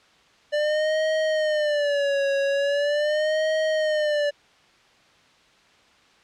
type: tone with vibrato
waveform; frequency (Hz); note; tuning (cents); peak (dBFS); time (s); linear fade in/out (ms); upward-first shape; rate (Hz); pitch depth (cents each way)
square; 590; D5; +8; -21; 0.52-4.31; 20; sine; 0.41; 110
effects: white hiss -56 dBFS RMS until 6.23 s + low-pass 4000 Hz 12 dB/octave